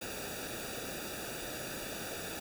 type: noise with comb filter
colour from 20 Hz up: pink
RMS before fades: -41 dBFS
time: 0.01-2.4 s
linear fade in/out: 10 ms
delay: 0.95 ms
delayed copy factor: -0.8
effects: none